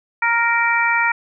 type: harmonic tone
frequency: 466.2 Hz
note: A#4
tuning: in tune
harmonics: 2 / 3 / 4 / 5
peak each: -20 / -20 / -20 / -20 dBFS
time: 0.22-1.12 s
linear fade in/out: 5 ms
effects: none